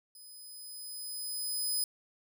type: tone with level ramp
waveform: 5% pulse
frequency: 5020 Hz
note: D#8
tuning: 15 cents sharp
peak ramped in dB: -45 to -23 dBFS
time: 0.15-1.84 s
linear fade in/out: 2 ms
effects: none